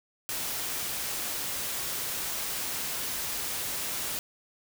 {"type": "noise", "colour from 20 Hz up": "white", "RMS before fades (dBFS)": -33, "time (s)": [0.29, 4.19], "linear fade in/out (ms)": 0, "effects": []}